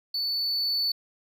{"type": "tone with level ramp", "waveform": "triangle", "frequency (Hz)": 4479, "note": "C#8", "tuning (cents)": 17, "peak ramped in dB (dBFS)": [-25, -22], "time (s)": [0.14, 0.92], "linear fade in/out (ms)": 5, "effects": []}